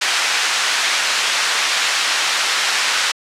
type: band-pass noise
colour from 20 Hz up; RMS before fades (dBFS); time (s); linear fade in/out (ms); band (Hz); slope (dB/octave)
pink; -18; 0.01-3.12; 10; 1400 to 6400; 12
effects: low-pass 10000 Hz 12 dB/octave